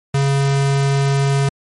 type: tone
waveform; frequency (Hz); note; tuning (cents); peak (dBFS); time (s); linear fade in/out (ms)
square; 138.6; C#3; 0; -14; 0.14-1.49; 5
effects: MP3 48 kbps